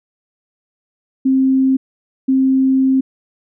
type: tone bursts at uneven times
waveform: sine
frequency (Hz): 264.6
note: C4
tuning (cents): +20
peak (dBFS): -10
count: 2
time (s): 1.25-1.77 / 2.28-3.01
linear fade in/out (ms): 10
effects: none